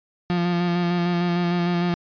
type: tone with vibrato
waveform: 35% pulse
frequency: 174.61 Hz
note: F3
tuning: in tune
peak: -18 dBFS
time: 0.3-1.94 s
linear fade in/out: 0 ms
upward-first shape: square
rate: 6.6 Hz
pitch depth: 19 cents each way
effects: resampled to 11025 Hz